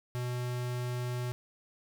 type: tone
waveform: square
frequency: 123.47 Hz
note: B2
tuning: in tune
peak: -33 dBFS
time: 0.15-1.32 s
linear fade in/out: 0 ms
effects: none